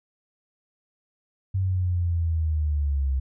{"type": "linear sweep", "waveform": "sine", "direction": "down", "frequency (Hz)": [96.1, 65.41], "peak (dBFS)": -21, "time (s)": [1.54, 3.2], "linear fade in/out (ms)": 10, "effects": []}